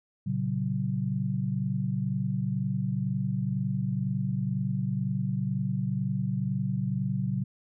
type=chord; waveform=sine; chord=F# major; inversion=first; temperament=equal with one note detuned; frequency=116.54 / 138.59 / 188.45 Hz; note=A#2 / C#3 / F#3; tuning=0 / 0 / +32 cents; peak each=-32 / -30 / -30 dBFS; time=0.26-7.44 s; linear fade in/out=10 ms; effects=none